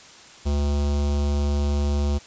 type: tone with notch filter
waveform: square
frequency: 72 Hz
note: D2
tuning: 34 cents flat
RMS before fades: -22 dBFS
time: 0.45-2.19 s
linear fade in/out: 20 ms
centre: 1800 Hz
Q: 0.7
effects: white hiss -46 dBFS RMS until 2.26 s + resampled to 16000 Hz